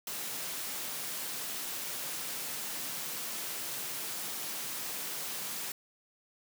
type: high-pass noise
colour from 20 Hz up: white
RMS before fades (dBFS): -38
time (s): 0.07-5.72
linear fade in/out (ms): 2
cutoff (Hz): 120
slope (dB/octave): 48
effects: none